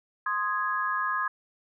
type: chord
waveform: sine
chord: Ab major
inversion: first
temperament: equal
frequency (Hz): 1046.5 / 1244.5 / 1661.2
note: C6 / Eb6 / Ab6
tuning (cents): 0 / 0 / 0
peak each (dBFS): -30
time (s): 0.26-1.28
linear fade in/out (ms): 5
effects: none